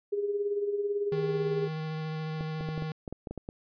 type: tone with tremolo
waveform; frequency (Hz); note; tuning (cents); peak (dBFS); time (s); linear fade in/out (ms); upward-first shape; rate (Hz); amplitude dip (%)
sine; 407.9; G#4; -31; -25; 0.12-1.68; 10; sine; 18; 55
type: tone with vibrato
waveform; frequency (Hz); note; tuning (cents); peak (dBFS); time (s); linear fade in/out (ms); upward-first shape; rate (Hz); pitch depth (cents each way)
square; 156.9; D#3; +15; -33; 1.12-2.92; 2; square; 14; 9
type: clicks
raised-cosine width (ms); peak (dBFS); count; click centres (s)
2; -24; 11; 2.409 / 2.609 / 2.688 / 2.778 / 2.823 / 3.078 / 3.126 / 3.272 / 3.31 / 3.377 / 3.489
effects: resampled to 11025 Hz